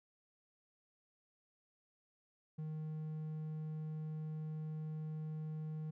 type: tone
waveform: triangle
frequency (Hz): 155.56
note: D#3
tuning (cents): 0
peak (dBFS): -38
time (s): 2.58-5.91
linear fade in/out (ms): 10
effects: none